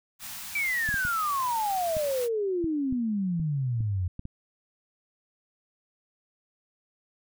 white band-stop noise, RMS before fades -39 dBFS, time 0.19-2.29 s, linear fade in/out 50 ms, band 250 to 710 Hz, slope 48 dB/octave
sine exponential sweep, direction down, 2349 to 86.7 Hz, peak -25 dBFS, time 0.55-4.08 s, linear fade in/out 5 ms
clicks, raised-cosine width 5 ms, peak -24 dBFS, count 10, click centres 0.89 / 0.942 / 1.051 / 1.968 / 2.643 / 2.926 / 3.398 / 3.806 / 4.194 / 4.254 s
effects none

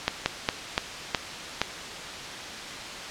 slowing click train, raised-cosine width 0.2 ms, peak -4 dBFS, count 6, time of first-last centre 0.08-1.616 s, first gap 180 ms, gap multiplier 1.27, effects white hiss -36 dBFS RMS until 3.1 s + low-pass 5000 Hz 12 dB/octave

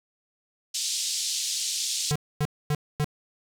white band-pass noise, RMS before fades -29 dBFS, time 0.74-2.12 s, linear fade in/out 10 ms, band 3400 to 7800 Hz, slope 24 dB/octave
square tone bursts, 148.7 Hz, D3, 22 cents sharp, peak -23 dBFS, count 4, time 2.11-3.044 s, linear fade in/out 0 ms, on 46 ms, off 250 ms
effects none

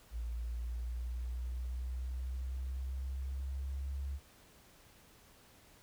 sine linear sweep, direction up, 57.3 to 69.3 Hz, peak -36 dBFS, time 0.11-4.2 s, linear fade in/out 50 ms, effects pink hiss -62 dBFS RMS until 5.82 s

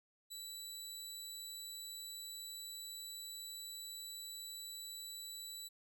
20% pulse tone, 3951 Hz, B7, in tune, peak -40 dBFS, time 0.3-5.69 s, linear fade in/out 20 ms, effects none

